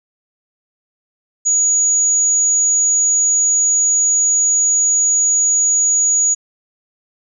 sine tone, 6800 Hz, G#8, 40 cents sharp, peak -11 dBFS, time 1.45-6.35 s, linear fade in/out 20 ms, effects none

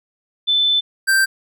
sine / square tone pair in turn, 3520 / 1568 Hz, A7 / G6, 0 / 0 cents, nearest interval octave + major second, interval 1400 cents, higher first, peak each -13 dBFS, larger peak neither, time 0.47-0.81 / 1.07-1.26 s, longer first, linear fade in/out 20 ms, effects none

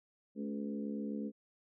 harmonic tone with a mistuned harmonic, 71.4 Hz, D2, 48 cents flat, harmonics 3 / 4 / 5 / 6 / 7, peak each -38 / -42 / -51 / -48 / -49 dBFS, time 0.35-1.32 s, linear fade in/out 50 ms, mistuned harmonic 4, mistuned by -23 cents, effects none

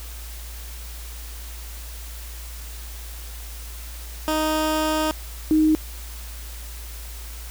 15% pulse / sine tone pair in turn, 311.1 / 311.1 Hz, D#4 / D#4, 0 / 0 cents, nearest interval unison, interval 0 cents, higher neither, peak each -14 dBFS, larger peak neither, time 4.28-5.11 / 5.51-5.75 s, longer first, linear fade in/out 0 ms, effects added 57 Hz sine -34 dBFS peak until 7.5 s + white hiss -41 dBFS RMS until 7.5 s

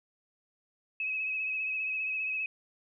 sine tone with vibrato, 2561 Hz, D#7, 49 cents sharp, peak -30 dBFS, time 1-2.46 s, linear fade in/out 2 ms, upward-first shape triangle, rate 15 Hz, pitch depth 40 cents each way, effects none

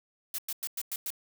blue noise bursts, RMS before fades -34 dBFS, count 6, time 0.34-1.104 s, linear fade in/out 2 ms, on 44 ms, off 100 ms, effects none

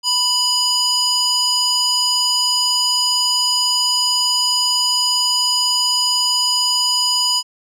square tone with band-pass filter, 987.8 Hz, B5, in tune, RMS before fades -17 dBFS, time 0.03-7.43 s, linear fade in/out 50 ms, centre 5300 Hz, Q 2.6, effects none

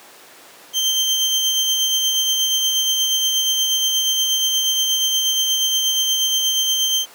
30% pulse tone with tremolo, 3136 Hz, G7, in tune, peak -12 dBFS, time 0.73-7.06 s, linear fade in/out 50 ms, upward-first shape sine, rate 8.4 Hz, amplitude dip 30%, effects pink hiss -43 dBFS RMS until 7.14 s + high-pass 400 Hz 12 dB/octave

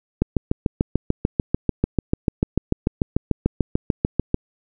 click train, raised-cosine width 3 ms, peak -4 dBFS, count 29, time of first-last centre 0.22-4.344 s, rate 6.79 Hz, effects none

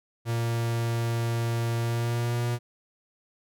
45% pulse tone with pitch glide, 116.54 to 119.75 Hz, A#2 to A#2, 0 to +47 cents, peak -25 dBFS, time 0.25-2.59 s, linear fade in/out 50 ms, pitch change +47 cents, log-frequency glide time 1.78-2.42 s, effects none

